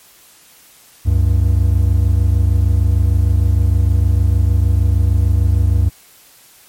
triangle tone pair together, 69.16 / 95.7 Hz, C#2 / G2, -3 / -41 cents, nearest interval tritone, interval 562 cents, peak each -11 dBFS, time 1.05-5.9 s, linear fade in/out 20 ms, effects white hiss -46 dBFS RMS until 6.68 s + MP3 64 kbps

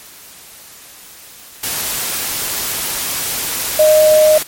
sine tone in noise, 617 Hz, D#5, 15 cents flat, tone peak -6 dBFS, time 3.79-4.38 s, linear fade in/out 5 ms, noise white, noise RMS -20 dBFS, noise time 1.63-4.43 s, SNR +11 dB, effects white hiss -38 dBFS RMS until 4.47 s + MP3 64 kbps

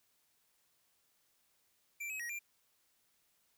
square tone with pitch steps, 2349 / 2551 / 1893 / 2378 Hz, D7 / D#7 / A#6 / D7, 0 / +43 / +26 / +21 cents, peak -40 dBFS, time 2-2.392 s, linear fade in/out 10 ms, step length 98 ms, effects white hiss -75 dBFS RMS until 3.57 s

